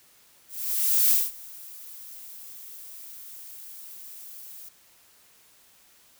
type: noise with ADSR envelope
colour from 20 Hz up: violet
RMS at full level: -19 dBFS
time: 0.48-4.69 s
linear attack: 630 ms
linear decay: 200 ms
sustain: -24 dB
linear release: 8 ms
effects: white hiss -58 dBFS RMS until 6.19 s